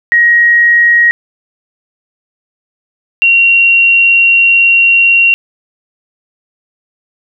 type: tone pair in turn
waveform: sine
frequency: 1889 / 2749 Hz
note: A#6 / F7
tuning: +22 / -28 cents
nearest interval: tritone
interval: 650 cents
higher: second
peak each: -4 dBFS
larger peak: neither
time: 0.12-1.11 / 3.22-5.34 s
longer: second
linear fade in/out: 0 ms
effects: none